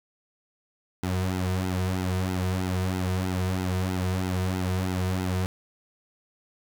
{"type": "tone with flanger", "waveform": "sawtooth", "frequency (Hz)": 92.5, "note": "F#2", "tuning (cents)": 0, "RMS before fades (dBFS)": -27, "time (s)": [1.03, 5.46], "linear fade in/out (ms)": 0, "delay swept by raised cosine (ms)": [1.7, 3.7], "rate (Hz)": 3.1, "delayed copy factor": -0.95, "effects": ["9-bit"]}